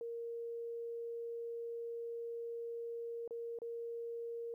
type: tone with dropouts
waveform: sine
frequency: 466.2 Hz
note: A#4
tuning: in tune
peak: -40 dBFS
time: 0.01-4.54 s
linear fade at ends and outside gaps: 1 ms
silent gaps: 3.277-3.308 / 3.588-3.618 s
effects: 13-bit